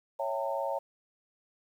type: chord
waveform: sine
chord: C# diminished seventh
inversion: none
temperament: equal with one note detuned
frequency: 554.4 / 659.3 / 784 / 908.4 Hz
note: C#5 / E5 / G5 / Bb5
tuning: 0 / 0 / 0 / -45 cents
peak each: -33 / -36 / -39 / -35 dBFS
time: 0.19-0.79 s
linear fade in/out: 10 ms
effects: 10-bit